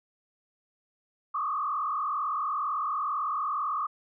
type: tone with frequency modulation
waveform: sine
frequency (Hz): 1174.7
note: D6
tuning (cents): 0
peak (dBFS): -27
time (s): 1.34-3.87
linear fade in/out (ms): 10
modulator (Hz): 42.1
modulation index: 2
effects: none